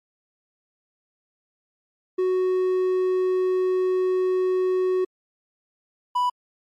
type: tone pair in turn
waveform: triangle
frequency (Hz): 370 / 987.8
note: F#4 / B5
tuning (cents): 0 / 0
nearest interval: octave + perfect fourth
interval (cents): 1700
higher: second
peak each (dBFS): -17 / -17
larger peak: neither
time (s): 2.18-5.05 / 6.15-6.3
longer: first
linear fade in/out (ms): 10
effects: MP3 64 kbps